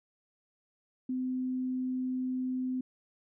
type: tone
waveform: sine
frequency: 255.9 Hz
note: C4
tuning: 38 cents flat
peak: -30 dBFS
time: 1.09-2.81 s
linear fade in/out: 5 ms
effects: none